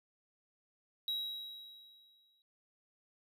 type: tone with exponential decay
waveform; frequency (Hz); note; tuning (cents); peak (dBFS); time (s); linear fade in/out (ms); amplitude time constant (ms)
triangle; 3853; B7; -44; -31; 1.08-2.42; 1; 290
effects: none